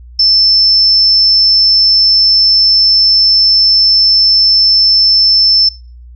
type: tone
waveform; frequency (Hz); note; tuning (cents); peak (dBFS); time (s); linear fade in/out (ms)
sine; 5300; E8; +9; -5; 0.19-5.69; 5
effects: noise-tail reverb RT60 0.4 s tail -25 dB re dry + added 60 Hz sine -31 dBFS peak until 6.15 s